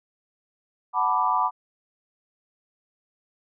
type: chord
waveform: sine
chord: B minor seventh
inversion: second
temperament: equal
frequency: 740 / 880 / 987.8 / 1174.7 Hz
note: F#5 / A5 / B5 / D6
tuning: 0 / 0 / 0 / 0 cents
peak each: -28 / -27 / -23 / -25 dBFS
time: 0.93-1.51 s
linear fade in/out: 50 ms
effects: none